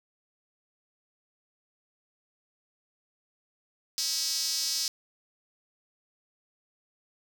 sawtooth tone with high-pass filter, 322.3 Hz, E4, 39 cents flat, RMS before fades -30 dBFS, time 3.98-4.88 s, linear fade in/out 0 ms, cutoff 5100 Hz, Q 4, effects none

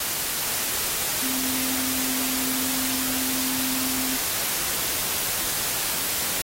sine tone in noise, 260 Hz, C4, 11 cents flat, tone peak -32 dBFS, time 1.22-4.17 s, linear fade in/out 5 ms, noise white, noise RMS -26 dBFS, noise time 0-6.42 s, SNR -9 dB, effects AAC 48 kbps

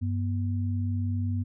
sine tone pair together, 96.8 / 242 Hz, G2 / B3, -21 / -35 cents, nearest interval octave + major third, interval 1586 cents, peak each -26 / -33 dBFS, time 0.01-1.44 s, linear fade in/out 20 ms, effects none

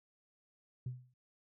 sine tone with exponential decay, 125.5 Hz, B2, 28 cents sharp, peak -33 dBFS, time 0.86-1.14 s, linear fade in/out 5 ms, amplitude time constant 59 ms, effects tanh soft clip ceiling -33 dBFS

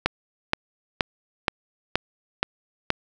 click train, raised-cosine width 0.3 ms, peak -3 dBFS, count 7, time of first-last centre 0.06-2.904 s, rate 2.11 Hz, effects none

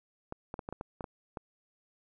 clicks, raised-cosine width 1 ms, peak -24 dBFS, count 9, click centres 0.324 / 0.541 / 0.592 / 0.689 / 0.726 / 0.811 / 1.008 / 1.042 / 1.372 s, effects none

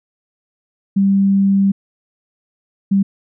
sine tone bursts at uneven times, 196.4 Hz, G3, 4 cents sharp, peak -10 dBFS, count 2, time 0.96-1.72 / 2.91-3.03 s, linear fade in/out 10 ms, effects none

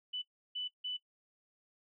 sine tone bursts at uneven times, 2988 Hz, F#7, 16 cents sharp, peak -36 dBFS, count 3, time 0.13-0.22 / 0.55-0.68 / 0.84-0.97 s, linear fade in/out 10 ms, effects noise-tail reverb RT60 0.1 s tail -17 dB re dry

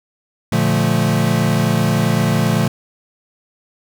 square chord, Bb major seventh, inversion none, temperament equal, 116.54 / 146.83 / 174.61 / 220 Hz, Bb2 / D3 / F3 / A3, 0 / 0 / 0 / 0 cents, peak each -20 dBFS, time 0.52-2.68 s, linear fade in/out 5 ms, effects none

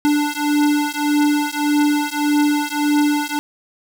square beating tone pair, 293.7 / 295.4 Hz, D4 / D4, 0 / +10 cents, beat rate 1.7 Hz, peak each -19 / -19 dBFS, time 0.05-3.39 s, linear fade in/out 0 ms, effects none

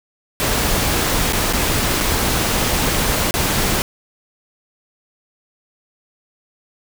pink noise with dropouts, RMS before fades -18 dBFS, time 0.4-3.82 s, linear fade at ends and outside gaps 0 ms, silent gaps 1.324-1.332 / 1.527-1.534 / 2.004-2.008 / 3.309-3.34 s, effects none

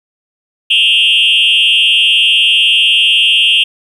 sine tone with frequency modulation, 2980 Hz, F#7, 12 cents sharp, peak -5 dBFS, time 0.7-3.64 s, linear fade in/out 10 ms, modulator 162 Hz, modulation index 2, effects tanh soft clip ceiling -3 dBFS + 7-bit

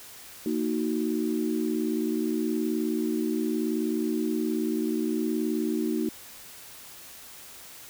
sine chord, D# minor, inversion second, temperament equal with one note detuned, 230.4 / 311.1 / 370 Hz, A#3 / D#4 / F#4, -20 / 0 / 0 cents, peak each -29 / -28 / -31 dBFS, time 0.46-6.09 s, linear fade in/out 2 ms, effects white hiss -46 dBFS RMS until 7.89 s

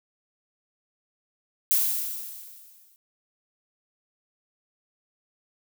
violet noise with exponential decay, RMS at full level -20 dBFS, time 1.71-2.96 s, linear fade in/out 0 ms, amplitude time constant 270 ms, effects none

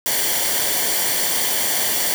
white noise with comb filter, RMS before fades -20 dBFS, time 0.06-2.14 s, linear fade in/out 0 ms, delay 0.77 ms, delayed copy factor -0.6, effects none

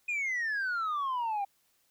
sine exponential sweep, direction down, 2489 to 781 Hz, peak -27 dBFS, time 0.08-1.45 s, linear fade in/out 10 ms, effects tanh soft clip ceiling -28 dBFS + white hiss -71 dBFS RMS until 1.9 s

